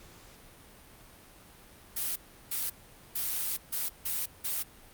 blue noise bursts at uneven times, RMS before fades -32 dBFS, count 6, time 1.96-2.16 / 2.51-2.7 / 3.15-3.57 / 3.72-3.89 / 4.05-4.26 / 4.44-4.63 s, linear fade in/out 10 ms, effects pink hiss -54 dBFS RMS until 4.93 s + Opus 48 kbps

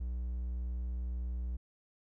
triangle tone, 60.9 Hz, B1, 24 cents flat, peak -32 dBFS, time 0-1.57 s, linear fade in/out 10 ms, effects none

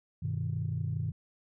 sine chord, G augmented, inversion none, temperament equal, 98 / 123.47 / 155.56 Hz, G2 / B2 / D#3, 0 / 0 / 0 cents, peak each -34 dBFS, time 0.22-1.12 s, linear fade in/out 10 ms, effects tanh soft clip ceiling -22 dBFS

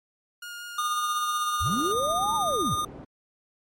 sawtooth tone with vibrato, 1423 Hz, F6, 32 cents sharp, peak -33 dBFS, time 0.42-1.92 s, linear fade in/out 5 ms, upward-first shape sine, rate 5.5 Hz, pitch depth 8 cents each way
square tone with tremolo, 1220 Hz, D#6, 34 cents flat, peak -24 dBFS, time 0.78-2.85 s, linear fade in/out 5 ms, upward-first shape triangle, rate 16 Hz, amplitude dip 40%
sine linear two-way sweep, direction up then down, 51 to 922 to 51 Hz, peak -26 dBFS, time 1.6-2.76 s, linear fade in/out 20 ms, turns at 2.35 s
white low-pass noise, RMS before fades -42 dBFS, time 1.65-3.05 s, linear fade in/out 10 ms, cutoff 430 Hz, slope 12 dB/octave
effects MP3 64 kbps

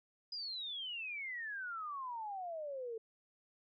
sine exponential sweep, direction down, 5000 to 439.9 Hz, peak -40 dBFS, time 0.32-2.98 s, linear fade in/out 5 ms, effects none

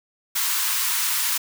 white high-pass noise, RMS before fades -23 dBFS, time 0.35-1.38 s, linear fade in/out 10 ms, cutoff 890 Hz, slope 96 dB/octave, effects none

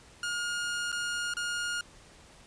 sawtooth tone with dropouts, 1425 Hz, F6, 34 cents sharp, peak -27 dBFS, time 0.23-1.81 s, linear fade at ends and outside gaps 2 ms, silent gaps 0.918-0.926 / 1.338-1.368 s, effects pink hiss -55 dBFS RMS until 2.46 s + resampled to 22050 Hz

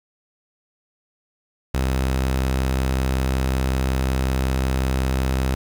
sawtooth tone, 65.41 Hz, C2, in tune, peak -15 dBFS, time 1.74-5.55 s, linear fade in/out 5 ms, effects 7-bit

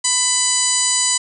harmonic tone with a mistuned harmonic, 999 Hz, B5, 20 cents sharp, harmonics 1 / 2 / 3 / 4 / 5 / 6 / 7 / 8 / 9, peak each -28 / -28 / -28 / -25 / -23 / -26 / -20 / -21 / -23 dBFS, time 0.04-1.18 s, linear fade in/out 10 ms, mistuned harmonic 5, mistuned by -46 cents, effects none

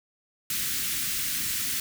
white band-stop noise, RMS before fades -29 dBFS, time 0.5-1.8 s, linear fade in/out 2 ms, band 310 to 1500 Hz, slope 24 dB/octave, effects none

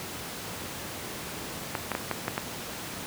clicks, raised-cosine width 0.5 ms, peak -12 dBFS, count 6, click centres 1.752 / 1.917 / 1.951 / 2.113 / 2.281 / 2.379 s, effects pink hiss -37 dBFS RMS until 3.06 s + high-pass 100 Hz 12 dB/octave

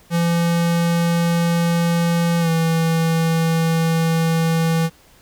square tone with pitch glide, 169.7 to 163.92 Hz, F3 to E3, -49 to -9 cents, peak -16 dBFS, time 0.1-4.9 s, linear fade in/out 50 ms, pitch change -60 cents, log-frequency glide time 2.4-2.49 s, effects pink hiss -51 dBFS RMS until 5.21 s

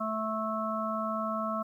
harmonic tone, 218.9 Hz, A3, 9 cents flat, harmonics 1 / 3 / 5 / 6, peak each -35 / -35 / -35 / -35 dBFS, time 0-1.63 s, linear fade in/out 10 ms, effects 11-bit

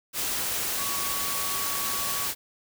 sine tone in noise, 1126 Hz, C#6, 27 cents sharp, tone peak -35 dBFS, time 0.76-2.3 s, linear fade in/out 50 ms, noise white, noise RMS -29 dBFS, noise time 0.13-2.35 s, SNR -9 dB, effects none

